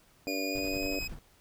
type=tone with pitch glide; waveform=25% pulse; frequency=2445 to 2528 Hz; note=D#7 to D#7; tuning=-31 to +27 cents; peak=-31 dBFS; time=0.27-1.08 s; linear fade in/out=10 ms; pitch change=+58 cents; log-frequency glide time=0.45-0.88 s
type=harmonic tone; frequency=96.3 Hz; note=G2; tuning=30 cents flat; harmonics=3 / 4 / 5 / 6 / 7; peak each=-35 / -41 / -40 / -39 / -43 dBFS; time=0.27-0.99 s; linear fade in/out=0 ms
type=noise with tremolo; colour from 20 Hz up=brown; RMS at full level=-40 dBFS; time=0.55-1.19 s; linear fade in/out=5 ms; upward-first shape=square; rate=11 Hz; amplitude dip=50%
effects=pink hiss -63 dBFS RMS until 1.4 s